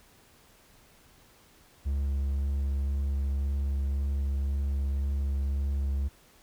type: tone with vibrato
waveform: triangle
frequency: 69.3 Hz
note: C#2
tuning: in tune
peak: -24 dBFS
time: 1.85-6.09 s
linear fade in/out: 20 ms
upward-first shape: sine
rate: 1.9 Hz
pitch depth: 11 cents each way
effects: pink hiss -59 dBFS RMS until 6.42 s